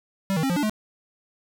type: tone with pitch steps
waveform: square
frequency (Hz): 194.1 / 159.1 / 268.9 / 176 / 292.1 / 214.2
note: G3 / D#3 / C4 / F3 / D4 / A3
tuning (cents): -17 / +39 / +47 / +14 / -9 / -46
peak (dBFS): -22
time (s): 0.3-0.696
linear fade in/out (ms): 0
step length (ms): 66
effects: none